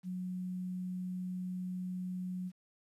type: tone with quantisation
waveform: sine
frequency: 182.7 Hz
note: F#3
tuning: 22 cents flat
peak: -36 dBFS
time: 0.03-2.52 s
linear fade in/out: 50 ms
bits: 11
effects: resampled to 32000 Hz